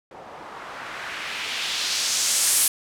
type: noise with low-pass filter sweep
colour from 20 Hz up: blue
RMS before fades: -26 dBFS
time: 0.11-2.68 s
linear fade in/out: 2 ms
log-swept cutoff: 600 to 11000 Hz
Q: 1.4
effects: none